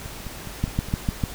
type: two click trains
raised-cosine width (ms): 5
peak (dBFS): -9 / -22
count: 5 / 6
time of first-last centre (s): 0.64-1.238 / 0.06-1.093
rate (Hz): 6.69 / 4.84
effects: added 50 Hz sine -44 dBFS peak until 1.34 s + pink hiss -38 dBFS RMS until 1.34 s